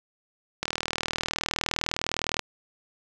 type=click train; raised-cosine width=0.2 ms; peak=-9 dBFS; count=71; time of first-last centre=0.63-2.393 s; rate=39.7 Hz; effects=none